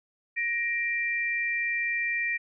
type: tone pair together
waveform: sine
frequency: 1877.7 / 2363 Hz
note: A#6 / D7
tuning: +12 / +10 cents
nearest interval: major third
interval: 398 cents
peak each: -28 / -29 dBFS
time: 0.36-2.38 s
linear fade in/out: 20 ms
effects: none